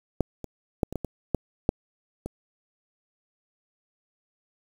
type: clicks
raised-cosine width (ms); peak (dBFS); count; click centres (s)
2; -8 / -22 / -8 / -21 / -15 / -17 / -9 / -6 / -19; 9; 0.207 / 0.443 / 0.832 / 0.926 / 0.957 / 1.047 / 1.347 / 1.691 / 2.26
effects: 7-bit